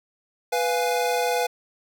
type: chord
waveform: square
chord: F diminished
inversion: second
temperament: equal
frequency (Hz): 493.9 / 698.5 / 830.6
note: Cb5 / F5 / Ab5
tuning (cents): 0 / 0 / 0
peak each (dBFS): -25 / -27 / -28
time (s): 0.52-1.47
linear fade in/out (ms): 10
effects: none